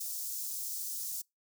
white high-pass noise, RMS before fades -38 dBFS, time 0-1.22 s, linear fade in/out 10 ms, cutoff 5300 Hz, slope 24 dB/octave, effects noise-tail reverb RT60 0.2 s tail -26 dB re dry

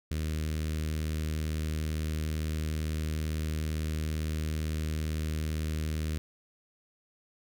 sawtooth tone with notch filter, 77.78 Hz, D#2, in tune, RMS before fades -32 dBFS, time 0.11-6.18 s, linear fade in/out 0 ms, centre 840 Hz, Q 0.53, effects none

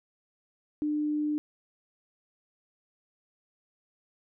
sine tone, 299.6 Hz, D4, 35 cents sharp, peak -26 dBFS, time 0.82-1.38 s, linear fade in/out 0 ms, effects none

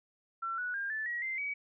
sine tone with pitch steps, 1350 / 1472.2 / 1605.4 / 1750.7 / 1909.2 / 2082 / 2270 Hz, E6 / F#6 / G6 / A6 / A#6 / C7 / C#7, +41 / -9 / +41 / -9 / +41 / -9 / +41 cents, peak -33 dBFS, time 0.42-1.54 s, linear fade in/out 10 ms, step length 160 ms, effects none

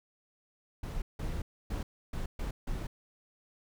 brown noise bursts at uneven times, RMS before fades -35 dBFS, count 6, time 0.83-1.02 / 1.19-1.42 / 1.7-1.83 / 2.13-2.26 / 2.39-2.51 / 2.67-2.87 s, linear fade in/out 5 ms, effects none

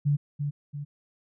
sine tone with echo, 144.7 Hz, D3, 25 cents flat, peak -20 dBFS, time 0.05-0.17 s, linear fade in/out 20 ms, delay 340 ms, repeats 2, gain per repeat -6 dB, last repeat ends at 0.85 s, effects none

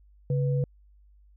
sine tone pair together, 138.4 / 493.2 Hz, C#3 / B4, -2 / -2 cents, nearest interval octave + minor seventh, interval 2200 cents, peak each -23 / -32 dBFS, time 0.3-0.64 s, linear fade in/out 2 ms, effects added 50 Hz sine -54 dBFS peak until 1.36 s

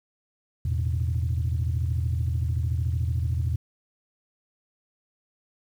sine chord, E suspended fourth, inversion none, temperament equal, 82.41 / 110 / 123.47 Hz, E2 / A2 / B2, 0 / 0 / 0 cents, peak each -24 / -29 / -28 dBFS, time 0.65-3.56 s, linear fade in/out 5 ms, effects tanh soft clip ceiling -17 dBFS + 9-bit

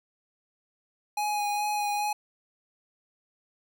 square tone with vibrato, 830.6 Hz, G#5, in tune, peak -27 dBFS, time 1.17-2.13 s, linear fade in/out 5 ms, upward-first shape sine, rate 2.4 Hz, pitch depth 17 cents each way, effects none

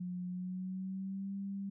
sine tone with pitch glide, 179.8 to 197.21 Hz, F#3 to G3, -49 to +11 cents, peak -37 dBFS, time 0-1.7 s, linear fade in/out 10 ms, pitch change +160 cents, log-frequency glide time 0.27-1.34 s, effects none

